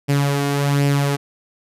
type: tone with flanger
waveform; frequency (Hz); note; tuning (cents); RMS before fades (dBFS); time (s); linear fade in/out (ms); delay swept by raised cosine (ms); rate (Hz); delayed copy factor
sawtooth; 141.7; C#3; +38; -18; 0.08-1.17; 20; 0.38 to 2.78; 1.3; +0.5
effects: resampled to 32000 Hz